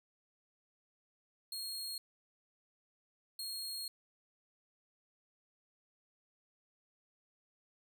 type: tone bursts at uneven times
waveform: sawtooth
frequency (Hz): 4267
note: C8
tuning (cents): +33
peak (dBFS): -37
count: 2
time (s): 1.52-1.98 / 3.39-3.88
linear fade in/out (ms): 2
effects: none